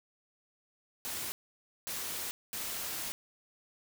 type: noise bursts at uneven times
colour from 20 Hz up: white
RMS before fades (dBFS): -38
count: 3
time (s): 1.05-1.32 / 1.87-2.31 / 2.53-3.12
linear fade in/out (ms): 0
effects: none